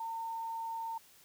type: tone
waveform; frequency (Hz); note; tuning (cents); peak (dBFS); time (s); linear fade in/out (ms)
sine; 909; A#5; -44; -36; 0-0.98; 5
effects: white hiss -61 dBFS RMS until 1.24 s